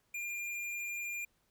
sine tone with hard clipping, 2402 Hz, D7, 38 cents sharp, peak -38 dBFS, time 0.14-1.25 s, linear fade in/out 5 ms, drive 15 dB, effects pink hiss -75 dBFS RMS until 1.5 s

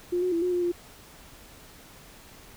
sine tone with pitch steps, 354 / 364.5 / 336.2 / 360.4 / 354 / 349.1 Hz, F4 / F#4 / E4 / F#4 / F4 / F4, +23 / -26 / +34 / -45 / +23 / -1 cents, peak -23 dBFS, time 0.12-0.72 s, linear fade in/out 10 ms, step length 100 ms, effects pink hiss -50 dBFS RMS until 2.56 s

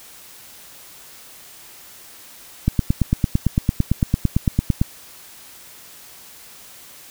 click train, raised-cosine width 5 ms, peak -3 dBFS, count 20, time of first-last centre 2.68-4.815 s, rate 8.9 Hz, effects white hiss -43 dBFS RMS until 7.1 s

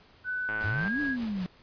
sine tone with pitch glide, 1497 to 1651.5 Hz, F#6 to G#6, +20 to -10 cents, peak -29 dBFS, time 0.24-1.17 s, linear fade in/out 50 ms, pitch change +170 cents, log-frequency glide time 0.72-0.95 s
click train, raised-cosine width 0.5 ms, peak -23 dBFS, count 43, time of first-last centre 0.49-0.879 s, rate 108 Hz
pink noise with tremolo, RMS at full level -43 dBFS, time 0.6-1.47 s, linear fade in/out 10 ms, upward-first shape sine, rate 5.1 Hz, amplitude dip 50%
sine exponential two-way sweep, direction up then down, 90.4 to 300 to 175.3 Hz, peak -29 dBFS, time 0.64-1.46 s, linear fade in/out 0 ms, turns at 1 s
effects pink hiss -58 dBFS RMS until 1.62 s + resampled to 11025 Hz

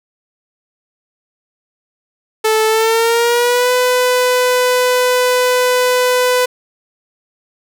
sawtooth tone with pitch glide, 437.7 to 499.9 Hz, A4 to B4, -9 to +21 cents, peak -7 dBFS, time 2.44-6.46 s, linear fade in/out 10 ms, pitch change +230 cents, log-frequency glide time 2.67-3.71 s, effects none

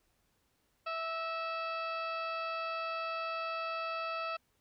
harmonic tone with a mistuned harmonic, 656 Hz, E5, 9 cents flat, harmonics 1 / 2 / 3 / 4 / 5 / 6 / 7 / 8, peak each -40 / -37 / -52 / -42 / -54 / -55 / -51 / -60 dBFS, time 0.86-4.37 s, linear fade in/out 10 ms, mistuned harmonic 3, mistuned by -51 cents, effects pink hiss -75 dBFS RMS until 4.6 s

